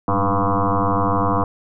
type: tone with frequency modulation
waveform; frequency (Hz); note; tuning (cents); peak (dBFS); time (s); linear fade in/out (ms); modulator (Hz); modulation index
sine; 493.9; B4; 0; -15; 0.08-1.44; 2; 100; 7
effects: none